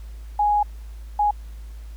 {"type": "tone bursts at uneven times", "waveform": "sine", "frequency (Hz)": 830.6, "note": "G#5", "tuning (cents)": 0, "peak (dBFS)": -16, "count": 2, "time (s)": [[0.39, 0.63], [1.19, 1.31]], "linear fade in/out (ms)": 5, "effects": ["added 54 Hz sine -34 dBFS peak until 1.96 s", "pink hiss -55 dBFS RMS until 1.96 s"]}